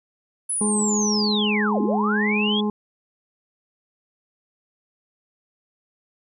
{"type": "linear two-way sweep", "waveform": "sine", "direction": "down then up", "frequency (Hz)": [10360, 212.4, 3419], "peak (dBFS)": -22, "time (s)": [0.49, 2.61], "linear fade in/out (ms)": 10, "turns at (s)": 1.82}
{"type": "harmonic tone", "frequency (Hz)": 209.9, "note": "G#3", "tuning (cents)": 19, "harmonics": [1, 2, 4, 5], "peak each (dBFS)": [-21, -27, -33, -35], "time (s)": [0.61, 2.7], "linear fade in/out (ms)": 2}
{"effects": []}